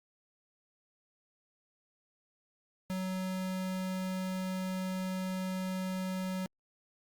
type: tone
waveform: square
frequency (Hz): 186.7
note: F#3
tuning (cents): +16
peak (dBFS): -34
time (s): 2.9-6.46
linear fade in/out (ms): 0
effects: Opus 48 kbps